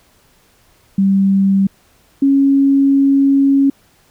sine tone pair in turn, 194.9 / 275.6 Hz, G3 / C#4, -10 / -10 cents, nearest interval tritone, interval 600 cents, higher second, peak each -9 / -8 dBFS, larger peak second, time 0.98-1.67 / 2.22-3.7 s, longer second, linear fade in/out 5 ms, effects pink hiss -53 dBFS RMS until 4.1 s

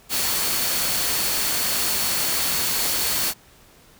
sine tone in noise, 4417 Hz, C#8, 7 cents flat, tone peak -31 dBFS, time 0.09-3.34 s, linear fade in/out 50 ms, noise white, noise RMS -23 dBFS, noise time 0.09-3.34 s, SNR -11 dB, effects pink hiss -52 dBFS RMS until 3.99 s

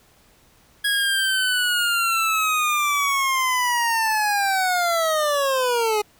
25% pulse linear sweep, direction down, 1661.2 to 413.5 Hz, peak -15 dBFS, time 0.84-6.02 s, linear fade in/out 10 ms, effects pink hiss -56 dBFS RMS until 6.19 s

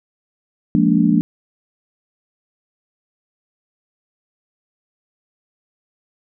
sine chord, Bb dominant seventh, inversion second, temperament just, 174.81 / 209.8 / 233.1 / 291.4 Hz, F3 / Ab3 / Bb3 / D4, +2 / +18 / 0 / -13 cents, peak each -17 dBFS, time 0.75-1.21 s, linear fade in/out 0 ms, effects none

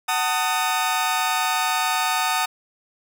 sawtooth chord, D# diminished, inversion first, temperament just, 746.7 / 896 / 1244.5 Hz, F#5 / A5 / D#6, +16 / +31 / 0 cents, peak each -21 dBFS, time 0.08-2.46 s, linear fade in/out 10 ms, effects none

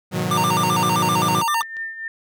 sawtooth chord, G# minor seventh, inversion none, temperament equal with one note detuned, 103.83 / 123.47 / 155.56 / 182.24 Hz, G#2 / B2 / D#3 / F#3, 0 / 0 / 0 / -26 cents, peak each -26 / -24 / -22 / -20 dBFS, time 0.11-1.44 s, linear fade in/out 50 ms
square tone with vibrato, 1046.5 Hz, C6, in tune, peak -19 dBFS, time 0.31-1.62 s, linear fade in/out 2 ms, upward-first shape square, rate 7.7 Hz, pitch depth 220 cents each way
clicks, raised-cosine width 0.2 ms, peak -27 dBFS, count 7, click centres 1.163 / 1.195 / 1.298 / 1.418 / 1.584 / 1.63 / 1.768 s
sine tone with tremolo, 1802 Hz, A6, 41 cents sharp, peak -24 dBFS, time 1.48-2.08 s, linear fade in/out 2 ms, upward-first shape triangle, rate 3.7 Hz, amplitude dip 70%
effects none

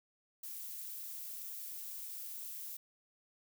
violet noise, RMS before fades -45 dBFS, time 0.43-2.77 s, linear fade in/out 5 ms, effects none

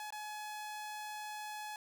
sawtooth tone with dropouts, 847 Hz, G#5, 34 cents sharp, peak -38 dBFS, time 0-1.76 s, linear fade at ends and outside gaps 1 ms, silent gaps 0.105-0.124 s, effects none

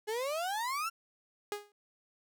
35% pulse exponential sweep, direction up, 415.3 to 1394 Hz, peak -31 dBFS, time 0.07-0.9 s, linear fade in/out 20 ms
sawtooth tone with exponential decay, 412.3 Hz, G#4, 13 cents flat, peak -28 dBFS, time 1.52-1.72 s, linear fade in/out 1 ms, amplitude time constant 43 ms
effects none

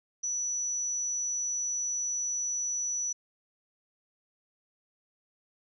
sine tone, 5920 Hz, F#8, in tune, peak -29 dBFS, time 0.23-3.13 s, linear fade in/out 10 ms, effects none

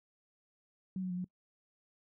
sine tone with pitch steps, 187.7 / 184.3 / 178.8 / 181.6 Hz, F#3 / F#3 / F3 / F#3, +25 / -7 / +41 / -32 cents, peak -34 dBFS, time 0.96-1.244 s, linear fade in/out 2 ms, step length 71 ms, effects noise-tail reverb RT60 0.1 s tail -24 dB re dry

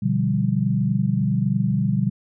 sine chord, G dominant seventh, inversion first, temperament equal, 123.47 / 146.83 / 174.61 / 196 Hz, B2 / D3 / F3 / G3, 0 / 0 / 0 / 0 cents, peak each -23 / -24 / -26 / -22 dBFS, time 0.02-2.1 s, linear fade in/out 10 ms, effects none

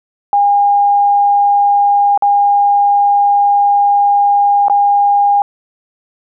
sine tone with dropouts, 811 Hz, G#5, 41 cents flat, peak -7 dBFS, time 0.33-5.42 s, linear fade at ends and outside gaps 1 ms, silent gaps 2.176-2.223 / 4.683-4.698 s, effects none

